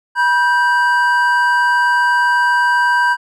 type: tone pair together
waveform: triangle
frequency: 971.3 / 1568 Hz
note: B5 / G6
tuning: -29 / 0 cents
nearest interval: minor sixth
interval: 829 cents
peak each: -12 dBFS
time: 0.15-3.17 s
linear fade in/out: 50 ms
effects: none